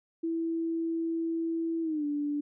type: tone with pitch glide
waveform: sine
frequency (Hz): 329.6 to 291.9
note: E4 to D4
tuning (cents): 0 to -10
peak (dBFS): -28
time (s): 0.23-2.41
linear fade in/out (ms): 10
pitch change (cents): -210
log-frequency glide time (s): 1.82-2.05
effects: none